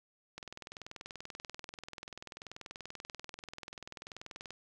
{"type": "click train", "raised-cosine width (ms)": 0.2, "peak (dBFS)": -27, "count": 86, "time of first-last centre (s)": [0.38, 4.506], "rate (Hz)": 20.6, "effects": []}